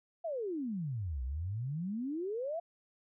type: exponential two-way sweep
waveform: sine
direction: down then up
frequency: 698.5 to 60.3 to 698.5 Hz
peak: -34 dBFS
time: 0.24-2.6 s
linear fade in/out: 10 ms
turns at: 1.23 s
effects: none